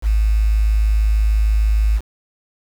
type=tone with quantisation; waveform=sine; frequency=53.2 Hz; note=G#1; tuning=42 cents sharp; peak=-12 dBFS; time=0.02-2.01 s; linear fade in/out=50 ms; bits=6; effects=none